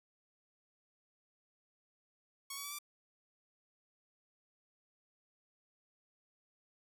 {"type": "tone with pitch steps", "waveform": "5% pulse", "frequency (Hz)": [1108.7, 1130, 1151.8, 1173.9], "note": ["C#6", "C#6", "D6", "D6"], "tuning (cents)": [0, 33, -34, -1], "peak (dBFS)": -30, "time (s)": [2.5, 2.788], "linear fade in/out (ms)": 5, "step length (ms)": 72, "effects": []}